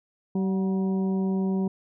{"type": "harmonic tone with a mistuned harmonic", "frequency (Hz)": 191.2, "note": "G3", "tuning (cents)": -43, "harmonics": [1, 2, 3, 4, 5], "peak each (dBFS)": [-23, -31, -44, -42, -44], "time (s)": [0.35, 1.68], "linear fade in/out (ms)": 5, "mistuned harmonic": 4, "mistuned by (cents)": -64, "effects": []}